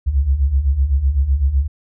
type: beating tone pair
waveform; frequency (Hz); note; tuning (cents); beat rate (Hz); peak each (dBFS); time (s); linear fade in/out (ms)
sine; 63.4 / 71.3; B1 / C#2; +46 / +49; 7.9; -19 / -14; 0.06-1.68; 20
effects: none